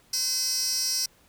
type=tone with high-pass filter; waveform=15% pulse; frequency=511 Hz; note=C5; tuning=41 cents flat; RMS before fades=-27 dBFS; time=0.13-1.06 s; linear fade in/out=5 ms; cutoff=5500 Hz; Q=3.6; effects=pink hiss -60 dBFS RMS until 1.28 s